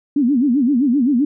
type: tone with vibrato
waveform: sine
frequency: 262.4 Hz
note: C4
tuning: 5 cents sharp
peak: -12 dBFS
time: 0.16-1.25 s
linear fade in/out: 5 ms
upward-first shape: sine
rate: 7.7 Hz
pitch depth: 220 cents each way
effects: none